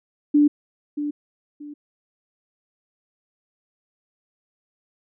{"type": "tone with echo", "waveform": "sine", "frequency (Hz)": 293.7, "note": "D4", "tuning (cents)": 0, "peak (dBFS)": -12, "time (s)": [0.34, 0.48], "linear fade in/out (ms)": 10, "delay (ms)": 630, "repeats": 2, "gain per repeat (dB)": -11, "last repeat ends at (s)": 1.74, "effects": []}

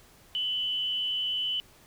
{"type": "tone with frequency modulation", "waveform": "sine", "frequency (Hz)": 2997, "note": "F#7", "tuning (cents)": 22, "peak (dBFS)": -27, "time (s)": [0.35, 1.6], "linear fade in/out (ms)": 0, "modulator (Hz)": 207, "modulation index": 0.34, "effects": ["pink hiss -57 dBFS RMS until 1.86 s"]}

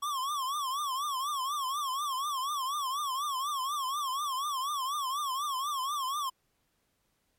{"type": "tone with vibrato", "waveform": "square", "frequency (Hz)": 1108.7, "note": "C#6", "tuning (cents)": 0, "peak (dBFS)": -31, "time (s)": [0.02, 6.3], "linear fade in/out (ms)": 10, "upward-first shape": "triangle", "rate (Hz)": 4.1, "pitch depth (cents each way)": 170, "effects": ["pink hiss -75 dBFS RMS until 7.38 s", "MP3 64 kbps"]}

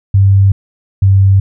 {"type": "tone pair in turn", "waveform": "sine", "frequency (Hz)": [98, 97.21], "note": ["G2", "G2"], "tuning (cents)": [0, -14], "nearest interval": "unison", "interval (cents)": 14, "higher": "first", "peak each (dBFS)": -4, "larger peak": "neither", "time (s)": [[0.14, 0.52], [1.02, 1.4]], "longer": "neither", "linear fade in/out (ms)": 5, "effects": []}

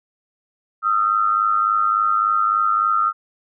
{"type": "tone pair together", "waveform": "sine", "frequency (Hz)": [1244.5, 1348], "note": ["D#6", "E6"], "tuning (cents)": [0, 38], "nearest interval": "minor second", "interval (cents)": 138, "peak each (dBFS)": -18, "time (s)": [0.82, 3.13], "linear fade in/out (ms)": 50, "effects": []}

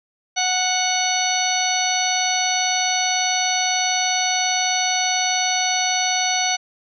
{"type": "harmonic tone with a mistuned harmonic", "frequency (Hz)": 737, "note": "F#5", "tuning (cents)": -7, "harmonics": [1, 2, 3, 4, 5, 6, 8], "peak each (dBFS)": [-23, -30, -26, -28, -28, -27, -23], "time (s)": [0.36, 6.57], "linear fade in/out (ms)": 20, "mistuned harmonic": 8, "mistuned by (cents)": 16, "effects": []}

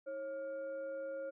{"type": "tone with frequency modulation", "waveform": "sine", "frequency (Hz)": 545, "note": "C#5", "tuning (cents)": -29, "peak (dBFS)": -39, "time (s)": [0.06, 1.31], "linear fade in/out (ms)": 20, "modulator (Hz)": 864, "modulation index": 0.39, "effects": []}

